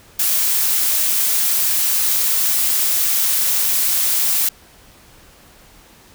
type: noise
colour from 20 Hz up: blue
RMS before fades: -17 dBFS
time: 0.19-4.49 s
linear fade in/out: 5 ms
effects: pink hiss -47 dBFS RMS until 6.14 s